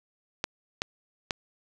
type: clicks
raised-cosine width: 0.2 ms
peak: -10 dBFS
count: 3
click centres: 0.441 / 0.819 / 1.308 s
effects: none